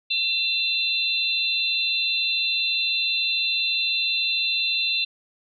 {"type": "tone cluster", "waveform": "sine", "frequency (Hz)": [2707, 3567, 4037], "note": ["E7", "A7", "B7"], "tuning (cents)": [45, 23, 37], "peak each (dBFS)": [-25, -26, -25], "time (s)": [0.1, 5.05], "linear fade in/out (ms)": 10, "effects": []}